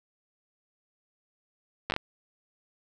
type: slowing click train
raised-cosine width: 0.3 ms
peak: -12 dBFS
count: 5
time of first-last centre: 1.9-1.964 s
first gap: 9 ms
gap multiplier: 1.4
effects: none